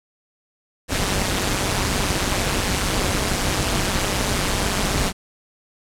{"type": "noise with amplitude modulation", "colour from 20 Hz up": "pink", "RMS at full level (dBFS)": -18, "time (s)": [0.88, 5.13], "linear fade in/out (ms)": 50, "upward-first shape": "sine", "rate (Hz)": 194, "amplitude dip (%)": 75, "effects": ["low-pass 10000 Hz 12 dB/octave"]}